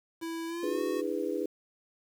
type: tone with pitch glide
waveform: square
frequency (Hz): 330 to 368.3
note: E4 to F#4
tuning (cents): +2 to -8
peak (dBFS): -35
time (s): 0.21-1.02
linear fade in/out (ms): 20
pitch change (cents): +190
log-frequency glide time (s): 0.47-0.82
type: chord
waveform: sine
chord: E dominant seventh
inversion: third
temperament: just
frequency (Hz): 296.7 / 329.6 / 412 / 494.4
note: D4 / E4 / G#4 / B4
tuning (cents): +18 / 0 / -14 / +2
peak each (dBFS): -36 / -35 / -34 / -35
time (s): 0.63-1.46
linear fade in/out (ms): 5
effects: 9-bit